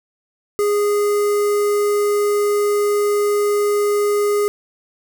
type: tone with notch filter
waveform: square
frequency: 412.2 Hz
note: G#4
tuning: 13 cents flat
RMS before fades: -17 dBFS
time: 0.59-4.48 s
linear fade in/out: 0 ms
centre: 3300 Hz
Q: 0.65
effects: none